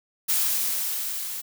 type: noise with level ramp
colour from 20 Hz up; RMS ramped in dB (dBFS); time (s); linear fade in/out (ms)
blue; -22 to -33; 0.28-1.42; 20
effects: none